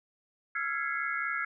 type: tone cluster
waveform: sine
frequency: 1323 / 1387 / 1664 / 2032 / 2174 Hz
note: E6 / F6 / G#6 / B6 / C#7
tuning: +6 / -12 / +3 / +49 / -34 cents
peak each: -38 / -35 / -34 / -39 / -38 dBFS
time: 0.55-1.45 s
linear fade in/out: 5 ms
effects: none